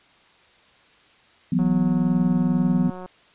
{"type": "chord", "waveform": "sine", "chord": "E suspended second", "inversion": "none", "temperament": "equal", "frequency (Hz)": [164.81, 185, 246.9], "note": ["E3", "F#3", "B3"], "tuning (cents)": [0, 0, 0], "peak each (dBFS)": [-23, -21, -22], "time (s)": [1.52, 2.9], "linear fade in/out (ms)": 5}
{"type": "click train", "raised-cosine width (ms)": 1, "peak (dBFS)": -24, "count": 270, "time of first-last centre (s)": [1.59, 3.06], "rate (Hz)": 183}
{"effects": ["white hiss -55 dBFS RMS until 3.34 s", "resampled to 8000 Hz"]}